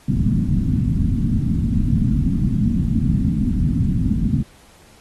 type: low-pass noise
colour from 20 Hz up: white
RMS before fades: -18 dBFS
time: 0.08-4.43 s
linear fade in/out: 5 ms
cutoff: 250 Hz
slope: 48 dB/octave
effects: pink hiss -50 dBFS RMS until 5 s + AAC 32 kbps